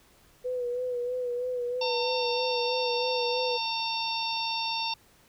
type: tone with vibrato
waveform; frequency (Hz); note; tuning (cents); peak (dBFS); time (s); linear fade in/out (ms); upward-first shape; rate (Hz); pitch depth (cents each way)
sine; 493.9; B4; 0; -28; 0.44-3.58; 20; sine; 3.1; 39
type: harmonic tone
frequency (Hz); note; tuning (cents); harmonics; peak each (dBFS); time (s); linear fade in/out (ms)
907; A#5; -48; 1 / 3 / 4 / 5 / 6; -32 / -35 / -35 / -36 / -36; 1.81-4.94; 5
effects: pink hiss -60 dBFS RMS until 5.28 s